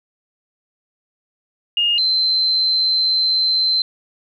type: tone pair in turn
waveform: sine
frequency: 2842 / 4092 Hz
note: F7 / C8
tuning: +30 / -39 cents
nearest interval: tritone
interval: 631 cents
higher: second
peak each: -14 dBFS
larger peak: neither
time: 1.77-1.98 / 1.98-3.82 s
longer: second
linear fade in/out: 2 ms
effects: 9-bit